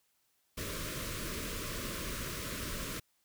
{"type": "band-stop noise", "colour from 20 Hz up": "pink", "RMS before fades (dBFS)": -39, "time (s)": [0.57, 3], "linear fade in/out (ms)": 10, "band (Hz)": [640, 1000], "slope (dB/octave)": 96, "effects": ["white hiss -75 dBFS RMS until 3.24 s"]}